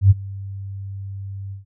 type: tone with ADSR envelope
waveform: sine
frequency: 98 Hz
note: G2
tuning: in tune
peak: -5 dBFS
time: 0.01-1.65 s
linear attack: 95 ms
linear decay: 26 ms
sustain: -23 dB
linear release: 130 ms
effects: none